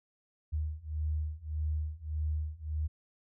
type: beating tone pair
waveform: sine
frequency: 76 / 77.7 Hz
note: D#2 / D#2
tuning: -40 / -2 cents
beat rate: 1.7 Hz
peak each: -35 / -34 dBFS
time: 0.52-2.88 s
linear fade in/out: 20 ms
effects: none